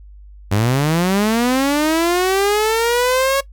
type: linear sweep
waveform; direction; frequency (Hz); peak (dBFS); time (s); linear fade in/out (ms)
sawtooth; up; 95.4 to 554.4; -10; 0.51-3.41; 10
effects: noise-tail reverb RT60 0.1 s tail -19 dB re dry + added 50 Hz sine -37 dBFS peak until 3.52 s